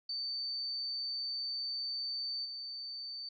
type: tone with level steps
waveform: sine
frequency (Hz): 4565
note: D8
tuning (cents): -50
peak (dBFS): -35 / -40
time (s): 0.09-3.29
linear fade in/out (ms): 5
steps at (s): 2.44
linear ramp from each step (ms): 20
effects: none